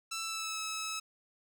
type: tone with pitch glide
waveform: 10% pulse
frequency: 1329 to 1297.1 Hz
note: E6 to E6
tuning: +14 to -28 cents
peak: -27 dBFS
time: 0.11-1 s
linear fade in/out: 10 ms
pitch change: -42 cents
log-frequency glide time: 0.23-0.58 s
effects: none